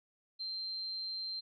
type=tone; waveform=sine; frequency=4144 Hz; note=C8; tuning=17 cents flat; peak=-37 dBFS; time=0.39-1.41 s; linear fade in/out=20 ms; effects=none